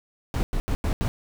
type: noise bursts at uneven times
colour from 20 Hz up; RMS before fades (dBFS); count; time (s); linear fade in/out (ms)
brown; -24; 5; 0.34-0.43 / 0.53-0.6 / 0.68-0.75 / 0.84-0.93 / 1.01-1.08; 0
effects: none